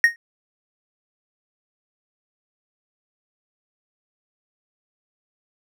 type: tone with exponential decay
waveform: triangle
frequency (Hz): 1862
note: A#6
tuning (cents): -2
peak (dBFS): -5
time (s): 0.04-0.16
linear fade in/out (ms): 1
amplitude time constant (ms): 25
effects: none